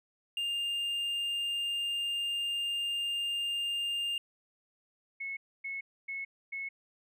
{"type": "tone", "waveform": "triangle", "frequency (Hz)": 2806, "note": "F7", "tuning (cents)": 8, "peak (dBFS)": -29, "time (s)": [0.37, 4.18], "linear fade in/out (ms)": 2}
{"type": "tone bursts", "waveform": "sine", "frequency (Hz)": 2191, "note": "C#7", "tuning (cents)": -21, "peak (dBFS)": -35, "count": 4, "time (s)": [5.2, 6.69], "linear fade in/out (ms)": 10, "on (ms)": 170, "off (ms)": 270}
{"effects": []}